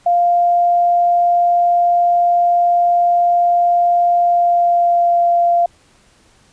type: tone with pitch glide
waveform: sine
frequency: 698.5 to 692.1 Hz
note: F5 to F5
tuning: 0 to -16 cents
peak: -10 dBFS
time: 0.06-5.66 s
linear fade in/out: 5 ms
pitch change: -16 cents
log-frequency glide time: 4.18-5.22 s
effects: pink hiss -52 dBFS RMS until 6.52 s + resampled to 22050 Hz